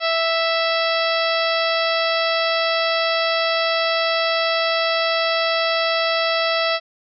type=harmonic tone; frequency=659.3 Hz; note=E5; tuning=in tune; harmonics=1 / 2 / 3 / 4 / 5 / 6 / 7 / 8; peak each=-21 / -24 / -26 / -27 / -28 / -29 / -29 / -30 dBFS; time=0-6.8 s; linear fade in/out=50 ms; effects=none